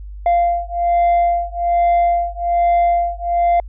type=beating tone pair; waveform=sine; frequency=693 / 694.2 Hz; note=F5 / F5; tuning=-14 / -11 cents; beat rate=1.2 Hz; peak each=-14 dBFS; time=0.26-3.6 s; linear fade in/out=2 ms; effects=tanh soft clip ceiling -10 dBFS + added 50 Hz sine -29 dBFS peak until 3.68 s